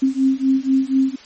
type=beating tone pair; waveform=sine; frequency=264.2 / 268.3 Hz; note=C4 / C4; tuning=+17 / +44 cents; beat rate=4.1 Hz; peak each=-17 / -17 dBFS; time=0.02-1.16 s; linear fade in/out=10 ms; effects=white hiss -43 dBFS RMS until 1.25 s + MP3 32 kbps